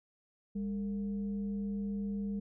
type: tone with frequency modulation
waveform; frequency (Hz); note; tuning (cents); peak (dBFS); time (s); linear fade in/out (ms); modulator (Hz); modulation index
sine; 201.8; G#3; -49; -33; 0.55-2.4; 10; 252; 0.35
effects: none